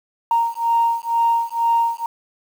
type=beating tone pair; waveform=sine; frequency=927 / 929.1 Hz; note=A#5 / A#5; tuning=-10 / -6 cents; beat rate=2.1 Hz; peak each=-18 dBFS; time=0.31-2.06 s; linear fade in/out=2 ms; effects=tanh soft clip ceiling -9 dBFS + 7-bit